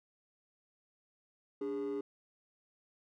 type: tone pair together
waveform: triangle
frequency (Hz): 288.7 / 408.3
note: D4 / G#4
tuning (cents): -30 / -29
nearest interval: tritone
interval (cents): 601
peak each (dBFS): -36 / -33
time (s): 1.61-2.01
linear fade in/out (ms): 5
effects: tanh soft clip ceiling -30 dBFS